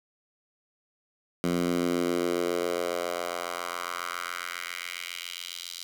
10% pulse tone with high-pass filter sweep, 87.31 Hz, F2, in tune, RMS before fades -31 dBFS, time 1.44-5.83 s, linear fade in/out 0 ms, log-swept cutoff 190 to 4100 Hz, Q 2, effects none

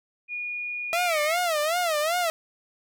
sine tone with pitch glide, 2443 to 2164 Hz, D#7 to C#7, -32 to -42 cents, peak -29 dBFS, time 0.28-1.4 s, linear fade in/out 50 ms, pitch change -210 cents, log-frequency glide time 1.04-1.21 s
sawtooth tone with vibrato, 653 Hz, E5, 17 cents flat, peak -19 dBFS, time 0.93-2.3 s, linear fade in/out 0 ms, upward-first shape sine, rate 2.6 Hz, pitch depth 170 cents each way
effects none

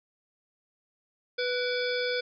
harmonic tone with a mistuned harmonic, 493.9 Hz, B4, in tune, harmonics 1 / 3 / 5 / 7 / 9 / 10, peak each -29 / -34 / -36 / -37 / -39 / -39 dBFS, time 1.38-2.21 s, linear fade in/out 10 ms, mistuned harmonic 5, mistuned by -120 cents, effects none

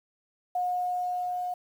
sine tone with level ramp, 721 Hz, F#5, 45 cents flat, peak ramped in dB -25 to -29 dBFS, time 0.55-1.54 s, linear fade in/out 5 ms, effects 9-bit

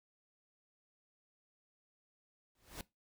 pink noise with exponential growth, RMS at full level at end -42 dBFS, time 2.55-2.81 s, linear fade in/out 2 ms, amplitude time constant 56 ms, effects noise-tail reverb RT60 0.2 s tail -20 dB re dry

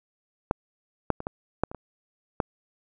clicks, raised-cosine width 1 ms, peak -8 / -7 / -21 / -16 / -8 / -23 / -23 / -9 dBFS, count 8, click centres 0.511 / 1.103 / 1.204 / 1.269 / 1.636 / 1.715 / 1.747 / 2.402 s, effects none

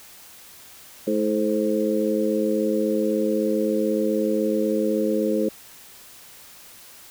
harmonic tone with a mistuned harmonic, 107.2 Hz, A2, 45 cents flat, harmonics 2 / 3 / 4 / 5, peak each -25 / -25 / -25 / -25 dBFS, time 1.07-5.49 s, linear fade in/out 5 ms, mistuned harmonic 5, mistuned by -36 cents, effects white hiss -46 dBFS RMS until 7.1 s

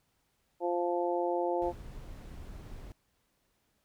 harmonic tone, 174.61 Hz, F3, in tune, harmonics 2 / 3 / 4 / 5, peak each -32 / -33 / -35 / -36 dBFS, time 0.6-1.73 s, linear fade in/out 50 ms
brown noise, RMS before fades -45 dBFS, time 1.62-2.92 s, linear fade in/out 0 ms
effects pink hiss -75 dBFS RMS until 3.84 s

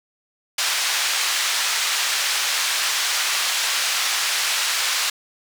white band-pass noise, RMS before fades -22 dBFS, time 0.58-5.1 s, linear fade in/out 5 ms, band 1100 to 5800 Hz, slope 12 dB/octave, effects none

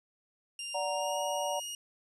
20% pulse tone with pitch glide, 2794 to 2864 Hz, F7 to F7, 0 to +43 cents, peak -32 dBFS, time 0.59-1.75 s, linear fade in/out 2 ms, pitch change +43 cents, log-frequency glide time 0.92-1.2 s
sine chord, D augmented, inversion none, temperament equal with one note detuned, 584.6 / 740 / 932.3 Hz, D5 / F#5 / A#5, -8 / 0 / 0 cents, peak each -34 / -36 / -36 dBFS, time 0.74-1.6 s, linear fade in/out 10 ms
effects resampled to 32000 Hz

